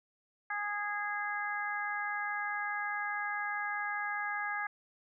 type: harmonic tone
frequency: 412.7 Hz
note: G#4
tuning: 11 cents flat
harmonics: 2 / 3 / 4 / 5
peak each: -39 / -40 / -36 / -41 dBFS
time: 0.5-4.67 s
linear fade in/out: 5 ms
effects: none